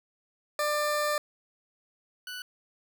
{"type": "tone pair in turn", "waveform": "20% pulse", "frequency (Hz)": [595, 1485.1], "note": ["D5", "F#6"], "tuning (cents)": [22, 6], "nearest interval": "octave + major third", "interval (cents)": 1584, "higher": "second", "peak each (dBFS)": [-21, -32], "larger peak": "first", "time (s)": [[0.59, 1.18], [2.27, 2.42]], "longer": "first", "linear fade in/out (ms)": 2, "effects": []}